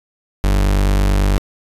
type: tone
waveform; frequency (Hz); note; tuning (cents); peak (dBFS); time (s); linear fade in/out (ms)
40% pulse; 49; G1; 0; -11; 0.44-1.38; 0
effects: resampled to 32000 Hz